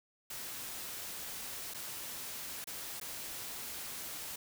white noise with dropouts, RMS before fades -43 dBFS, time 0.3-4.36 s, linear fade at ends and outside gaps 5 ms, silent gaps 1.738-1.744 / 2.643-2.671 / 3-3.012 s, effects none

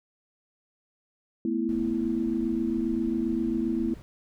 sine chord, A suspended second, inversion none, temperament just, 220 / 247.5 / 330 Hz, A3 / B3 / E4, 0 / +4 / +2 cents, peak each -30 / -29 / -28 dBFS, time 1.45-3.94 s, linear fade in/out 2 ms
brown noise, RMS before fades -43 dBFS, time 1.69-4.02 s, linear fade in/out 0 ms
effects none

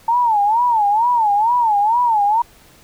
sine tone with vibrato, 891 Hz, A5, 22 cents sharp, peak -12 dBFS, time 0.08-2.42 s, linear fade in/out 5 ms, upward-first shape sine, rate 2.2 Hz, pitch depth 170 cents each way, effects pink hiss -48 dBFS RMS until 2.83 s

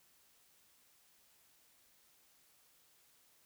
silence, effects white hiss -69 dBFS RMS until 3.45 s

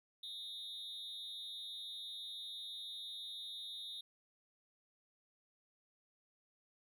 triangle tone with amplitude modulation, 3700 Hz, A#7, 14 cents flat, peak -39 dBFS, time 0.23-4.01 s, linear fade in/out 5 ms, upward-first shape sine, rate 294 Hz, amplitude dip 90%, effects none

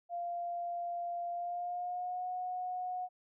sine tone with pitch glide, 695 to 729.6 Hz, F5 to F#5, -9 to -24 cents, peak -35 dBFS, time 0.09-3.09 s, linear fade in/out 50 ms, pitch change +85 cents, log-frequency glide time 1.31-2.27 s, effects none

